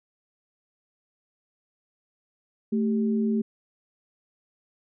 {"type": "tone pair together", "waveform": "sine", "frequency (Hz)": [220, 392], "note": ["A3", "G4"], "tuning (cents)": [0, 0], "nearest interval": "minor seventh", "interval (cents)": 1000, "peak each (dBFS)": [-22, -30], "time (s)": [2.72, 3.42], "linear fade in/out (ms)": 10, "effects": []}